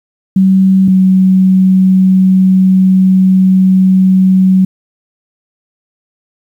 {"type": "tone pair in turn", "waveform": "sine", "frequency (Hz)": [190.3, 187.9], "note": ["F#3", "F#3"], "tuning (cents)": [49, 27], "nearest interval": "unison", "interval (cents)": 22, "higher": "first", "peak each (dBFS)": -4, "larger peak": "neither", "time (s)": [[0.36, 0.88], [0.88, 4.65]], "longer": "second", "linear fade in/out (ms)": 5, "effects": ["7-bit"]}